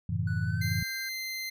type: chord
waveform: sine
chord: F# minor seventh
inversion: none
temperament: equal with one note detuned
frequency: 92.5 / 110 / 138.59 / 165.58 Hz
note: F#2 / A2 / C#3 / E3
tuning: 0 / 0 / 0 / +8 cents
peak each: -32 / -31 / -36 / -33 dBFS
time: 0.09-0.83 s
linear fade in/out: 5 ms
type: tone with pitch glide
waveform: triangle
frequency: 1480 to 1586.2 Hz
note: F#6 to G6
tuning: 0 to +20 cents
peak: -37 dBFS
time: 0.27-1.09 s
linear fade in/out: 5 ms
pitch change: +120 cents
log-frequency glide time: 0.42-0.73 s
type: tone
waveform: 25% pulse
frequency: 2075 Hz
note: C7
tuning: 15 cents flat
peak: -30 dBFS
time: 0.61-1.5 s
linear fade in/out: 10 ms
effects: none